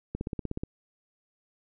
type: click train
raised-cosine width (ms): 3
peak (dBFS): -19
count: 9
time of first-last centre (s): 0.15-0.635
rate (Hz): 16.5
effects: none